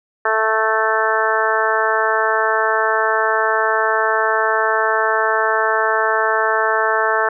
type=harmonic tone; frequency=220 Hz; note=A3; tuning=in tune; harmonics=2 / 3 / 4 / 5 / 6 / 7 / 8; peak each=-22 / -22 / -22 / -22 / -22 / -22 / -22 dBFS; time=0.25-7.29 s; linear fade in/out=5 ms; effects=none